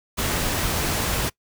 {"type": "noise", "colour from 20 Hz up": "pink", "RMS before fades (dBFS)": -24, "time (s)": [0.17, 1.3], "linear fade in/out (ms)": 20, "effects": ["noise-tail reverb RT60 0.1 s tail -22 dB re dry"]}